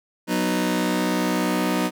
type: chord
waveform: sawtooth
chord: B major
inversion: second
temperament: just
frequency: 185.21 / 246.9 / 308.7 Hz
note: F#3 / B3 / D#4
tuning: +2 / 0 / -14 cents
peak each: -21 dBFS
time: 0.27-1.91 s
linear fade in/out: 50 ms
effects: none